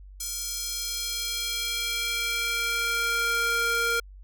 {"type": "tone with high-pass filter sweep", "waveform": "square", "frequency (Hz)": 466.2, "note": "A#4", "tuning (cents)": 0, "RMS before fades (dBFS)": -28, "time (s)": [0.2, 4], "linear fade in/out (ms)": 5, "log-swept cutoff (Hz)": [6400, 970], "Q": 1.4, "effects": ["added 48 Hz sine -43 dBFS peak until 4.23 s"]}